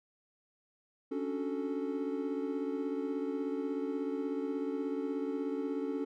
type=chord; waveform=triangle; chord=D major seventh; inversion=third; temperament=equal; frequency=277.2 / 293.7 / 370 / 440 Hz; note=C#4 / D4 / F#4 / A4; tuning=0 / 0 / 0 / 0 cents; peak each=-34 / -39 / -39 / -36 dBFS; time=1.11-6.05 s; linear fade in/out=10 ms; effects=none